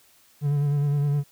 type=tone with vibrato; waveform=triangle; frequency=144.3 Hz; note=D3; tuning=30 cents flat; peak=-18 dBFS; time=0.41-1.24 s; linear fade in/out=50 ms; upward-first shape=sine; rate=9.7 Hz; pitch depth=33 cents each way; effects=white hiss -58 dBFS RMS until 1.31 s